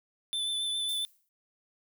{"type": "tone with vibrato", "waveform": "square", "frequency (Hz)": 3518, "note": "A7", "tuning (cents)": -1, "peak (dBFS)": -30, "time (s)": [0.33, 1.05], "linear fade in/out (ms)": 0, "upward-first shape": "triangle", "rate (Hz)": 7.3, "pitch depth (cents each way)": 24}
{"type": "noise with exponential decay", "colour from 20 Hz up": "violet", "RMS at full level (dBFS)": -40, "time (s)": [0.89, 1.29], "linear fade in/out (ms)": 0, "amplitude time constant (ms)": 86}
{"effects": []}